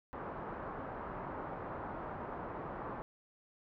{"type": "low-pass noise", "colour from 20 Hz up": "white", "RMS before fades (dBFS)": -43, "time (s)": [0.13, 3.02], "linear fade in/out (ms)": 0, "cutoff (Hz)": 1200, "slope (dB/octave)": 24, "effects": []}